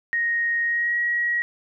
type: tone with pitch glide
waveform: sine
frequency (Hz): 1869 to 1905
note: A#6 to A#6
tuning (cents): +4 to +37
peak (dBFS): -20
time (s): 0.13-1.42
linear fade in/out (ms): 0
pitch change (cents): +33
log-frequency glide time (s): 0.64-0.97
effects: none